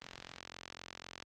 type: click train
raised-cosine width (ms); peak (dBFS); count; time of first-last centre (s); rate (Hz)
0.2; -27; 54; 0.02-1.225; 44
effects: high-pass 60 Hz 12 dB/octave + Opus 24 kbps